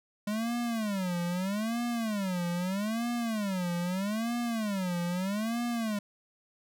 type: tone with vibrato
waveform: square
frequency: 203.6 Hz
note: G#3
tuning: 34 cents flat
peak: -30 dBFS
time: 0.27-5.99 s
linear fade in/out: 5 ms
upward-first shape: sine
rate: 0.79 Hz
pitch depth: 280 cents each way
effects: none